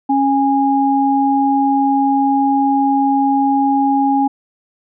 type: tone pair together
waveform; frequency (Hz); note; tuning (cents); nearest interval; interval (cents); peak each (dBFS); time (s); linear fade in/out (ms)
sine; 274.5 / 822.6; C#4 / G#5; -17 / -17; octave + perfect fifth; 1900; -14; 0.09-4.28; 10
effects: none